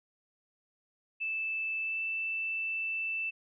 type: tone with pitch glide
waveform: sine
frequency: 2635 to 2652 Hz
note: E7 to E7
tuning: -1 to +10 cents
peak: -31 dBFS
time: 1.2-3.31 s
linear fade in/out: 20 ms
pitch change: +11 cents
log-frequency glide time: 1.81-2.02 s
effects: none